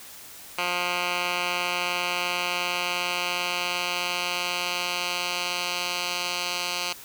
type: tone with band-pass filter sweep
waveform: 10% pulse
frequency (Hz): 177.2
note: F3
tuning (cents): +25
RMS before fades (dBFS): -28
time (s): 0.58-6.93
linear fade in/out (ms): 5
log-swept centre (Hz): 2300 to 4000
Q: 1.2
effects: white hiss -44 dBFS RMS until 7.04 s